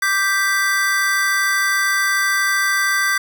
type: chord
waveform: square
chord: G major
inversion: second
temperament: equal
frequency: 1174.7 / 1568 / 1975.5 Hz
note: D6 / G6 / B6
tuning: 0 / 0 / 0 cents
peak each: -24 / -19 / -21 dBFS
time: 0.02-3.18 s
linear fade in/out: 5 ms
effects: none